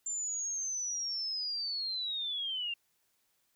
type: linear sweep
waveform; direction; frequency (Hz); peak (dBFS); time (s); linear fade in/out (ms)
sine; down; 7250 to 2752; -33; 0.06-2.74; 5
effects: white hiss -75 dBFS RMS until 3.55 s